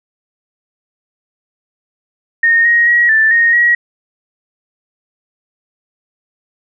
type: tone with pitch steps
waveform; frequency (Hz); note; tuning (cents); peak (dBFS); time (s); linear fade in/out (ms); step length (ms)
sine; 1844 / 1879 / 1905 / 1766 / 1859 / 1907; A#6 / A#6 / A#6 / A6 / A#6 / A#6; -19 / +13 / +37 / +6 / -5 / +39; -7; 2.43-3.75; 5; 220
effects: none